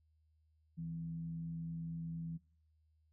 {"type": "tone with frequency modulation", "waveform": "sine", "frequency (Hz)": 164.5, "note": "E3", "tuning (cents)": -3, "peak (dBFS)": -40, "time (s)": [0.77, 2.38], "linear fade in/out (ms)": 20, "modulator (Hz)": 91.2, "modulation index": 0.28, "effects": ["noise-tail reverb RT60 0.5 s tail -21 dB re dry", "added 78 Hz sine -70 dBFS peak until 3.12 s"]}